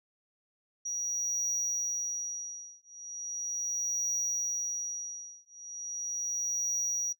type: tone with tremolo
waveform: sine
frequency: 5770 Hz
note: F#8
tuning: 44 cents flat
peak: -25 dBFS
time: 0.85-7.13 s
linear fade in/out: 10 ms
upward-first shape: triangle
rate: 0.38 Hz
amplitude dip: 100%
effects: noise-tail reverb RT60 0.1 s tail -21 dB re dry + tanh soft clip ceiling -27 dBFS